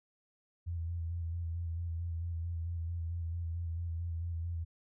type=tone with vibrato; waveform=sine; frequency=84.2 Hz; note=E2; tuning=37 cents sharp; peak=-34 dBFS; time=0.66-4.65 s; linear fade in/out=20 ms; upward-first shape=square; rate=4.5 Hz; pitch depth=30 cents each way; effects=none